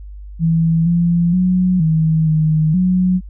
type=tone with pitch steps; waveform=sine; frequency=164.1 / 171.4 / 182.9 / 159.3 / 156.2 / 183.1 Hz; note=E3 / F3 / F#3 / D#3 / D#3 / F#3; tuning=-8 / -32 / -20 / +41 / +7 / -18 cents; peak=-11 dBFS; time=0.39-3.21 s; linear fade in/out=50 ms; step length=470 ms; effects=added 50 Hz sine -30 dBFS peak until 3.29 s